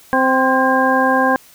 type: harmonic tone with a mistuned harmonic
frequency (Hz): 261.3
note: C4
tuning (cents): -2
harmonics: 1 / 2 / 3 / 4 / 6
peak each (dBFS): -18 / -18 / -18 / -18 / -18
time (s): 0.13-1.36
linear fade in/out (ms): 0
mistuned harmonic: 6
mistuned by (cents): +45
effects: white hiss -46 dBFS RMS until 1.54 s